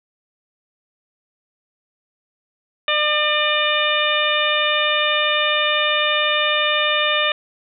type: harmonic tone with a mistuned harmonic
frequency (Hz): 601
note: D5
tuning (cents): +40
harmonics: 1 / 2 / 3 / 4 / 5 / 6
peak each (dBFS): -23 / -23 / -23 / -23 / -23 / -23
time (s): 2.88-7.32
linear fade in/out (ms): 2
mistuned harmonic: 5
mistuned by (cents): -34
effects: none